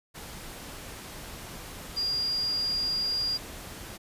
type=tone in noise; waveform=sine; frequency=4819 Hz; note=D8; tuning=44 cents sharp; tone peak=-26 dBFS; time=1.96-3.38 s; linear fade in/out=20 ms; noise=pink; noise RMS=-42 dBFS; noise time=0.14-3.98 s; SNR=+13 dB; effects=resampled to 32000 Hz

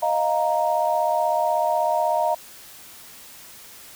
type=chord; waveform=sine; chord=Eb suspended second; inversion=none; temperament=equal; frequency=622.3 / 698.5 / 932.3 Hz; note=Eb5 / F5 / Bb5; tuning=0 / 0 / 0 cents; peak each=-23 dBFS; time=0.02-2.35 s; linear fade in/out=10 ms; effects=white hiss -44 dBFS RMS until 3.95 s

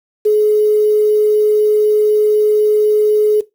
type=tone with quantisation; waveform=sine; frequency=424 Hz; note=G#4; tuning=36 cents sharp; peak=-8 dBFS; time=0.25-3.41 s; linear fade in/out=10 ms; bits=6; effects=noise-tail reverb RT60 0.2 s tail -18 dB re dry

